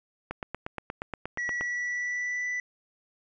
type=click train; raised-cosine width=0.5 ms; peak=-18 dBFS; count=12; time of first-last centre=0.31-1.61 s; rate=8.46 Hz
type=tone with pitch glide; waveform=triangle; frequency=1935 to 1980.2 Hz; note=B6 to B6; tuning=-36 to +4 cents; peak=-27 dBFS; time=1.38-2.6 s; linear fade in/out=2 ms; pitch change=+40 cents; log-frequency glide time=1.48-2.48 s
effects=resampled to 16000 Hz